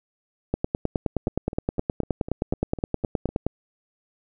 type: two click trains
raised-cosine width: 2 ms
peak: -9 / -20 dBFS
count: 29 / 9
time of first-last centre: 0.54-3.466 / 1.28-3.29 s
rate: 9.57 / 3.98 Hz
effects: none